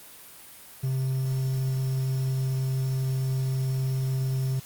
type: tone with quantisation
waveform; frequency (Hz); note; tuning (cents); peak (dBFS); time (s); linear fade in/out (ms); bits
triangle; 131.7; C3; +12; -22; 0.83-4.6; 10; 8
effects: white hiss -47 dBFS RMS until 4.65 s + Opus 32 kbps